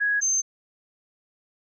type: tone pair in turn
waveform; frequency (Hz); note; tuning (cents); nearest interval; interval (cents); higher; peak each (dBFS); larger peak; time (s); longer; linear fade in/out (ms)
sine; 1663 / 6279; G#6 / G8; +2 / +2; octave + major seventh; 2300; second; -20; neither; 0-0.21 / 0.21-0.42; neither; 20
effects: none